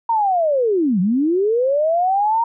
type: linear two-way sweep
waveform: sine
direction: down then up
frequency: 939 to 172.3 to 939 Hz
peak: -14 dBFS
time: 0.09-2.44 s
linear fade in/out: 5 ms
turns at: 1 s
effects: none